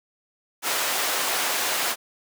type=high-pass noise; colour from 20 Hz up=pink; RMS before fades=-25 dBFS; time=0.62-1.96 s; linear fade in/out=50 ms; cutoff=650 Hz; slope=12 dB/octave; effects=none